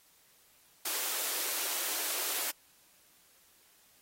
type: high-pass noise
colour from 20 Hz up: white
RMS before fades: -34 dBFS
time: 0.85-2.51 s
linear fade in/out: 5 ms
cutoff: 300 Hz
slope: 48 dB/octave
effects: white hiss -64 dBFS RMS until 4.01 s + AAC 48 kbps